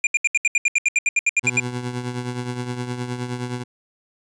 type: tone bursts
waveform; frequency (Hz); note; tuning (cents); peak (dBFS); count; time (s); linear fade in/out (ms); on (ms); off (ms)
square; 2403; D7; +39; -15; 16; 0.04-1.599; 2; 29; 73
type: tone with tremolo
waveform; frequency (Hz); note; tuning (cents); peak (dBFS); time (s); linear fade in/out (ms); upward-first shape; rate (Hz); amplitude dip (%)
20% pulse; 123.47; B2; 0; -18; 1.43-3.64; 20; triangle; 9.6; 65
effects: resampled to 22050 Hz